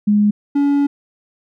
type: tone pair in turn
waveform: sine / triangle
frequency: 207.7 / 284 Hz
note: G#3 / C#4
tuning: 0 / +42 cents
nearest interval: perfect fourth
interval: 542 cents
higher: second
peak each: -10 dBFS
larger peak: neither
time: 0.07-0.31 / 0.55-0.87 s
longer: second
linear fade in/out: 10 ms
effects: none